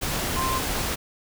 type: tone in noise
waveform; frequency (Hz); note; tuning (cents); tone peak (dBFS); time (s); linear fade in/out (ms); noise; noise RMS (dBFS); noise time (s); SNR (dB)
sine; 1046.5; C6; 0; -25; 0.36-0.6; 20; pink; -27; 0.01-0.96; -1
effects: none